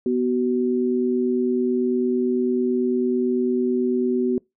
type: tone pair together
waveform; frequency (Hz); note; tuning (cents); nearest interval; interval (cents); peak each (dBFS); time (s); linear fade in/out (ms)
sine; 246.9 / 375.9; B3 / F#4; 0 / +27; perfect fifth; 727; -21; 0.06-4.38; 2
effects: noise-tail reverb RT60 0.2 s tail -25 dB re dry